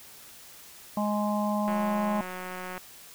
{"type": "harmonic tone", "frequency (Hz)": 208.6, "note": "G#3", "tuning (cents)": 8, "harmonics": [1, 3, 4, 5], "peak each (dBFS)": [-27, -32, -33, -34], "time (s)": [0.97, 2.21], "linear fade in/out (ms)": 2}
{"type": "click train", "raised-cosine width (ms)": 0.5, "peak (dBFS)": -23, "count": 202, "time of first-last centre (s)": [1.68, 2.778], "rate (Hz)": 183}
{"effects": ["white hiss -49 dBFS RMS until 3.14 s"]}